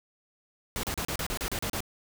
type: noise bursts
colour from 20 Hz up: pink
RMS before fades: -32 dBFS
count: 10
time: 0.76-1.805 s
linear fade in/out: 0 ms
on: 73 ms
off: 35 ms
effects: none